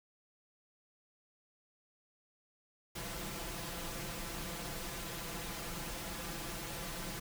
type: noise with comb filter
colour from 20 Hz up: pink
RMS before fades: -42 dBFS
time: 2.95-7.2 s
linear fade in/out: 10 ms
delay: 5.9 ms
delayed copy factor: +0.75
effects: none